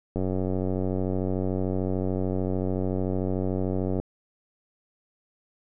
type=click train; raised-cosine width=2 ms; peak=-15 dBFS; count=360; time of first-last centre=0.16-4 s; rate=93.5 Hz; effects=none